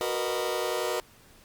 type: chord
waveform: sawtooth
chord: B major seventh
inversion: second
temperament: just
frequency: 370.4 / 463 / 493.9 / 617.4 Hz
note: F#4 / A#4 / B4 / D#5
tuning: +2 / -12 / 0 / -14 cents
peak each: -29 dBFS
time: 0.01-1 s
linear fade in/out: 0 ms
effects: pink hiss -56 dBFS RMS until 1.44 s + Opus 48 kbps